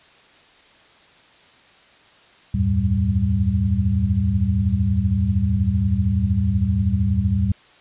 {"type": "tone cluster", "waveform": "sine", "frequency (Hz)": [80.2, 92.9, 108.8, 194.8], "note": ["E2", "F#2", "A2", "G3"], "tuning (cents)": [-47, 7, -19, -11], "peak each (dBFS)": -22, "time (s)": [2.54, 7.52], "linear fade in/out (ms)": 5, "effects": ["white hiss -51 dBFS RMS until 7.8 s", "resampled to 8000 Hz"]}